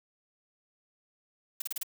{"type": "noise bursts", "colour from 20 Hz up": "blue", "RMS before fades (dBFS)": -33, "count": 5, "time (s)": [1.6, 1.832], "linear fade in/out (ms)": 5, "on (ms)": 20, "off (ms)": 33, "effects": []}